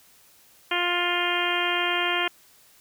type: harmonic tone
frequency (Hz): 351.5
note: F4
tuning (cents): +11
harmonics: 1 / 2 / 3 / 4 / 5 / 6 / 7 / 8 / 9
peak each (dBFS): -31 / -31 / -31 / -31 / -31 / -31 / -31 / -31 / -31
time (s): 0.71-2.28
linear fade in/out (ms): 5
effects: white hiss -56 dBFS RMS until 2.8 s